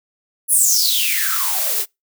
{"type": "noise with high-pass filter sweep", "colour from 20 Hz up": "blue", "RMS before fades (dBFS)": -17, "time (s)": [0.48, 1.86], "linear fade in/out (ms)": 50, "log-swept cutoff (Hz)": [11000, 360], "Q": 9.3, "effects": ["noise-tail reverb RT60 0.2 s tail -26 dB re dry"]}